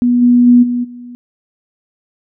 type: tone with level steps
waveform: sine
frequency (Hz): 243.6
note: B3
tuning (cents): -24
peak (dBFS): -8 / -5 / -3 / -13 / -28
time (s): 0.02-1.15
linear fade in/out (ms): 0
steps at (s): 0.21 / 0.46 / 0.62 / 0.83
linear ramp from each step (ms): 20
effects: none